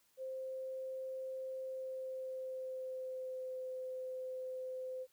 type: tone with pitch glide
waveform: sine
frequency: 523.3 to 514.3 Hz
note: C5 to C5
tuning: 0 to -30 cents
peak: -40 dBFS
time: 0.17-5.07 s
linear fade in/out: 50 ms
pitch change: -30 cents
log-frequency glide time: 1.61-3.58 s
effects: white hiss -73 dBFS RMS until 5.12 s